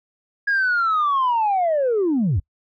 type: linear sweep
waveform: sine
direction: down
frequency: 1661.2 to 69.6 Hz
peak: -15 dBFS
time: 0.47-2.4 s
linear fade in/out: 10 ms
effects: noise-tail reverb RT60 0.1 s tail -25 dB re dry + tanh soft clip ceiling -14 dBFS